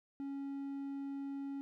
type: tone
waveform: triangle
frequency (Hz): 277.2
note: C#4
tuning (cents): 0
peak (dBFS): -37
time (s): 0.2-1.61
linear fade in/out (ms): 0
effects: none